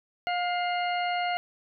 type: harmonic tone with a mistuned harmonic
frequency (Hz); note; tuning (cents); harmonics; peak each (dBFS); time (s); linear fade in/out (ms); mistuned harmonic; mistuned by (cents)
711; F5; +31; 1 / 2 / 3 / 4 / 6; -27 / -36 / -34 / -37 / -43; 0.27-1.37; 0; 3; -29
effects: none